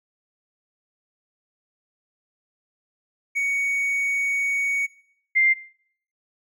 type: tone pair in turn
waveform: triangle / sine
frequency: 2236 / 2097 Hz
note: C#7 / C7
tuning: +14 / +3 cents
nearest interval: minor second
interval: 111 cents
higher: first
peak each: -19 / -15 dBFS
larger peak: second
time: 3.35-4.87 / 5.35-5.54 s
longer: first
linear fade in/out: 20 ms
effects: noise-tail reverb RT60 0.6 s tail -19 dB re dry